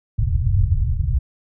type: low-pass noise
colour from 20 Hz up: white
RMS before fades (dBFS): -18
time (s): 0.18-1.19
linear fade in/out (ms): 10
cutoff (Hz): 120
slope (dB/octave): 48
effects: none